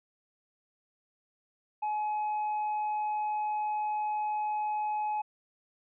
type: tone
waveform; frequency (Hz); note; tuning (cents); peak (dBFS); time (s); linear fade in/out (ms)
triangle; 847; G#5; +34; -27; 1.82-5.22; 10
effects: resampled to 8000 Hz